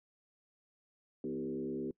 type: tone with frequency modulation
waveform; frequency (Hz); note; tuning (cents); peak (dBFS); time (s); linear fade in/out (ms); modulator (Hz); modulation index
sine; 320; D#4; +49; -35; 1.24-1.91; 2; 69.5; 1.6
effects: noise-tail reverb RT60 0.1 s tail -23 dB re dry